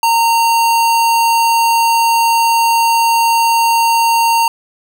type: tone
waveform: square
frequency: 921 Hz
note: A#5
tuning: 21 cents flat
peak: -10 dBFS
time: 0.03-4.48 s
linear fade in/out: 2 ms
effects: none